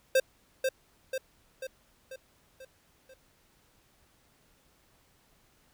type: tone with echo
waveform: square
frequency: 526 Hz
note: C5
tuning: 9 cents sharp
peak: -21 dBFS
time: 0.15-0.2 s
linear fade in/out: 5 ms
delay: 490 ms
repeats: 6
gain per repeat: -5 dB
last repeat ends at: 3.14 s
effects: pink hiss -66 dBFS RMS until 5.73 s